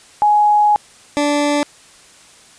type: tone pair in turn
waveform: sine / 20% pulse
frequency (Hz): 836 / 291.5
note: G#5 / D4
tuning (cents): +11 / -13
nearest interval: octave + tritone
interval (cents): 1824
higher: first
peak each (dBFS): -9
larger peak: neither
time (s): 0.22-0.76 / 1.17-1.63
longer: first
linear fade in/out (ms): 0
effects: white hiss -45 dBFS RMS until 2.58 s + resampled to 22050 Hz